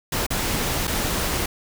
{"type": "noise with dropouts", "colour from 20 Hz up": "pink", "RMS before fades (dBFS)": -24, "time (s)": [0.12, 1.46], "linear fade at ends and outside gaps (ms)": 5, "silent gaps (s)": [[0.266, 0.304], [0.872, 0.876]], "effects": []}